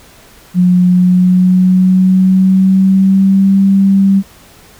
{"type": "tone with pitch glide", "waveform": "sine", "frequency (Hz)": [180, 195.16], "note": ["F#3", "G3"], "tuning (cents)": [-47, -7], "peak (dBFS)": -5, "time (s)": [0.54, 4.23], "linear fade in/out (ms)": 50, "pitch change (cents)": 140, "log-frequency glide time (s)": [0.88, 3.58], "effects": ["pink hiss -41 dBFS RMS until 4.79 s"]}